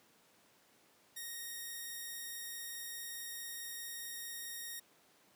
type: tone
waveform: 5% pulse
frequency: 1864.7 Hz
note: A#6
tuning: in tune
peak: -32 dBFS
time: 1.16-4.8 s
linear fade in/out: 10 ms
effects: pink hiss -67 dBFS RMS until 5.35 s + high-pass 200 Hz 12 dB/octave